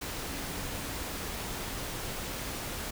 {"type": "tone in noise", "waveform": "sine", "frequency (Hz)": 280, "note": "C#4", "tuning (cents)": 18, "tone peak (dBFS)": -46, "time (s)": [0.29, 1.17], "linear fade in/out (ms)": 10, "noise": "pink", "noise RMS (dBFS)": -37, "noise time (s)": [0.01, 2.91], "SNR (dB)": -12, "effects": []}